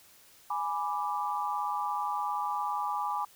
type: chord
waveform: sine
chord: G# diminished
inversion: none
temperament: equal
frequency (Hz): 830.6 / 987.8 / 1174.7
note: G#5 / B5 / D6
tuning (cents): 0 / 0 / 0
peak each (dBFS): -33 / -34 / -34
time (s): 0.5-3.25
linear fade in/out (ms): 5
effects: white hiss -58 dBFS RMS until 3.35 s